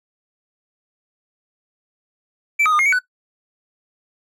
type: tone with pitch steps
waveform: triangle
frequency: 2328 / 1257 / 1216 / 2139 / 2260 / 1492 Hz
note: D7 / D#6 / D#6 / C7 / C#7 / F#6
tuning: -16 / +17 / -40 / +38 / +33 / +14 cents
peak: -12 dBFS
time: 2.59-2.992 s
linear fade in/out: 10 ms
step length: 67 ms
effects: noise-tail reverb RT60 0.1 s tail -18 dB re dry